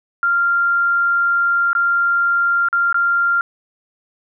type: tone with dropouts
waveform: sine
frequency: 1390 Hz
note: F6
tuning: 9 cents flat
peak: -13 dBFS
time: 0.23-3.41 s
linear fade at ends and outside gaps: 1 ms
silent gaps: 1.731-1.751 / 2.686-2.728 / 2.927-2.944 s
effects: none